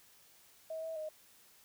sine tone with pitch steps, 640 / 647 / 621 Hz, D#5 / E5 / D#5, +49 / -32 / -3 cents, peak -38 dBFS, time 0.7-1.09 s, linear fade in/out 5 ms, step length 130 ms, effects white hiss -63 dBFS RMS until 1.64 s

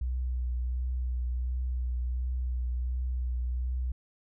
sine tone with vibrato, 62 Hz, B1, 7 cents sharp, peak -28 dBFS, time 0.01-3.92 s, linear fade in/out 5 ms, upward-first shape triangle, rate 1.4 Hz, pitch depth 28 cents each way, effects none

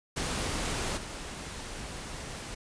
pink noise with level steps, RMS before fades -32 / -40 dBFS, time 0.16-2.55 s, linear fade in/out 10 ms, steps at 0.96 s, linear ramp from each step 20 ms, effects resampled to 22050 Hz

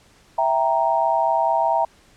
sine chord, E diminished, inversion none, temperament equal, 659.3 / 784 / 932.3 Hz, E5 / G5 / Bb5, 0 / 0 / 0 cents, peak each -21 / -22 / -20 dBFS, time 0.38-1.85 s, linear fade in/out 5 ms, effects pink hiss -54 dBFS RMS until 2.16 s + low-pass 9000 Hz 12 dB/octave

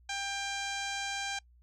15% pulse tone with low-pass filter, 794 Hz, G5, 22 cents sharp, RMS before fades -36 dBFS, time 0.09-1.39 s, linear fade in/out 5 ms, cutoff 5700 Hz, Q 8.2, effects noise-tail reverb RT60 0.1 s tail -25 dB re dry + added 60 Hz sine -58 dBFS peak until 1.62 s

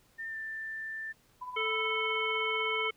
sine tone with pitch glide, 1805 to 1776 Hz, A6 to A6, +44 to +16 cents, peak -36 dBFS, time 0.18-1.13 s, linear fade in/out 20 ms, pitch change -28 cents, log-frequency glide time 0.29-0.37 s
sine tone with tremolo, 999 Hz, B5, 20 cents sharp, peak -36 dBFS, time 1.41-2.89 s, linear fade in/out 10 ms, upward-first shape sine, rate 16 Hz, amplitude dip 55%
harmonic tone, 440 Hz, A4, in tune, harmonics 1 / 3 / 5 / 7, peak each -35 / -36 / -32 / -37 dBFS, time 1.56-2.91 s, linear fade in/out 10 ms
effects pink hiss -66 dBFS RMS until 2.96 s

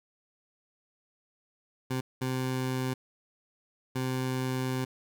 20% pulse tone bursts at uneven times, 129.3 Hz, C3, 20 cents flat, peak -24 dBFS, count 3, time 1.9-2.01 / 2.21-2.94 / 3.95-4.85 s, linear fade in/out 10 ms, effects none

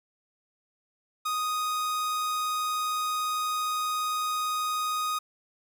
45% pulse tone, 1244.5 Hz, D#6, in tune, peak -27 dBFS, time 1.25-5.19 s, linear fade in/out 10 ms, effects none

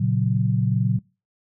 sine chord, F# major, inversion first, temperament equal with one note detuned, 116.54 / 138.59 / 184.36 Hz, A#2 / C#3 / F#3, 0 / 0 / -6 cents, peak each -21 / -23 / -23 dBFS, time 0-0.99 s, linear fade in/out 10 ms, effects noise-tail reverb RT60 0.3 s tail -24 dB re dry

